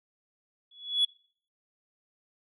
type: tone with exponential growth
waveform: sine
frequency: 3390 Hz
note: G#7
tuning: 35 cents sharp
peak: -17 dBFS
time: 0.71-1.05 s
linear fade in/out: 5 ms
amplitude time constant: 73 ms
effects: noise-tail reverb RT60 0.5 s tail -24 dB re dry + tanh soft clip ceiling -18 dBFS